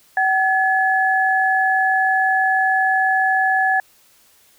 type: tone pair together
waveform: sine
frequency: 759.9 / 1706 Hz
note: F#5 / G#6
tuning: +46 / +46 cents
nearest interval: octave + major second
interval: 1400 cents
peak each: -17 dBFS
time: 0.17-3.8 s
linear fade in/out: 2 ms
effects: white hiss -54 dBFS RMS until 4.58 s